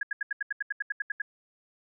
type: tone bursts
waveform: sine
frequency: 1661.2 Hz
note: G#6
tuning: in tune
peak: -26 dBFS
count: 13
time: 0.01-1.219 s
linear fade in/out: 5 ms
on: 21 ms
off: 78 ms
effects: none